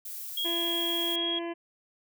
violet noise, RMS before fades -39 dBFS, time 0.05-1.16 s, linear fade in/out 5 ms
sine tone, 3288 Hz, G#7, 18 cents flat, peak -28 dBFS, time 0.37-1.39 s, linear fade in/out 5 ms
harmonic tone, 339.2 Hz, E4, 50 cents sharp, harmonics 1 / 2 / 3 / 5 / 6 / 7 / 8 / 9, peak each -33 / -39 / -43 / -47 / -49 / -50 / -51 / -52 dBFS, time 0.44-1.54 s, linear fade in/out 20 ms
effects none

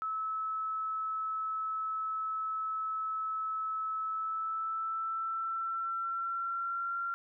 sine tone with pitch glide, 1300 to 1376.5 Hz, E6 to F6, -24 to -25 cents, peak -32 dBFS, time 0.02-7.14 s, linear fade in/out 0 ms, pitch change +99 cents, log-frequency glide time 4-6.99 s, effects none

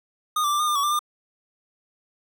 square tone with pitch steps, 1230 / 1171 / 1180 / 1220 / 1200 / 1126 / 1185 / 1203 Hz, D#6 / D6 / D6 / D#6 / D6 / C#6 / D6 / D6, -20 / -5 / +8 / -34 / +37 / +27 / +15 / +41 cents, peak -21 dBFS, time 0.36-0.992 s, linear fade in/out 5 ms, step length 79 ms, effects none

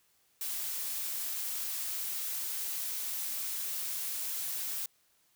blue noise, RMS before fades -36 dBFS, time 0.41-4.86 s, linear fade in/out 2 ms, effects white hiss -70 dBFS RMS until 5.35 s

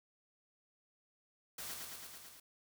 white noise with echo, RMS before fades -45 dBFS, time 1.58-1.74 s, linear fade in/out 5 ms, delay 110 ms, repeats 6, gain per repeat -2 dB, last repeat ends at 2.4 s, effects none

